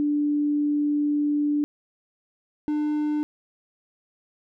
sine / triangle tone pair in turn, 293.7 / 299.7 Hz, D4 / D4, 0 / +35 cents, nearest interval unison, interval 35 cents, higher second, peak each -20 dBFS, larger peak neither, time 0-1.64 / 2.68-3.23 s, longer first, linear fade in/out 0 ms, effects none

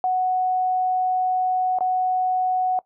sine tone with dropouts, 740 Hz, F#5, in tune, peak -18 dBFS, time 0.04-2.79 s, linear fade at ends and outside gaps 1 ms, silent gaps 1.787-1.807 s, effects noise-tail reverb RT60 0.1 s tail -19 dB re dry

